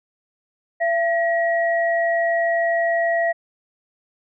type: tone pair together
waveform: sine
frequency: 675 / 1906.5 Hz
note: E5 / A#6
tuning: +41 / +38 cents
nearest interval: octave + tritone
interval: 1797 cents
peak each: -18 / -23 dBFS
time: 0.8-3.33 s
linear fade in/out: 20 ms
effects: none